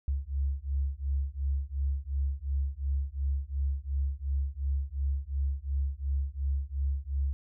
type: beating tone pair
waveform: sine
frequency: 67.7 / 70.5 Hz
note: C#2 / C#2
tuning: -40 / +30 cents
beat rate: 2.8 Hz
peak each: -31 dBFS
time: 0.08-7.33 s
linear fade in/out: 0 ms
effects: none